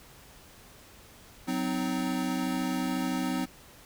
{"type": "chord", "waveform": "square", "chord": "C diminished", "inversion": "second", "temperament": "equal with one note detuned", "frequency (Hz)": [185, 257.1, 311.1], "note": ["Gb3", "C4", "Eb4"], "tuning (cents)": [0, -30, 0], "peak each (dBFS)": [-35, -31, -35], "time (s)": [1.47, 3.46], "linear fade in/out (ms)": 20, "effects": ["pink hiss -53 dBFS RMS until 3.85 s"]}